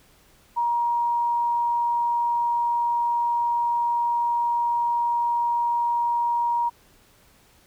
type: tone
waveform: sine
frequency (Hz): 947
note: A#5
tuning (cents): +27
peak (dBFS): -20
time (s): 0.56-6.7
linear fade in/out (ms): 20
effects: pink hiss -57 dBFS RMS until 7.66 s